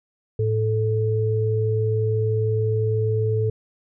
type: tone pair together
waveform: sine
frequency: 108.93 / 436.9 Hz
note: A2 / A4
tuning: -17 / -12 cents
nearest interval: 2 octaves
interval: 2405 cents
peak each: -20 / -23 dBFS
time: 0.39-3.5 s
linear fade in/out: 5 ms
effects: none